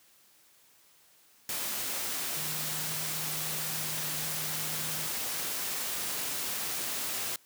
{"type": "tone in noise", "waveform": "sine", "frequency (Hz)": 155.56, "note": "D#3", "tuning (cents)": 0, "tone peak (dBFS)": -43, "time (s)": [2.36, 5.07], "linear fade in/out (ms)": 2, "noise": "white", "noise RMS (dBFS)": -34, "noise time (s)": [1.49, 7.36], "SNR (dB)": -12, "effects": ["white hiss -62 dBFS RMS until 7.45 s", "high-pass 100 Hz 12 dB/octave"]}